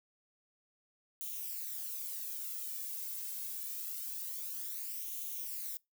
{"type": "noise with flanger", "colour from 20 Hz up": "violet", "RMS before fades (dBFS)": -41, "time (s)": [1.21, 5.77], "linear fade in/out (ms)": 0, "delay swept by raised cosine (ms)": [0.3, 1.9], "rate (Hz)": 0.25, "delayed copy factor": 0.6, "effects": ["noise-tail reverb RT60 0.2 s tail -24 dB re dry"]}